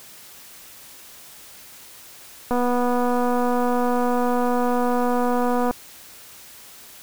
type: click train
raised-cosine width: 1 ms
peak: -10 dBFS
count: 785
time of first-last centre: 2.51-5.71 s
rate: 245 Hz
effects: white hiss -44 dBFS RMS until 7.02 s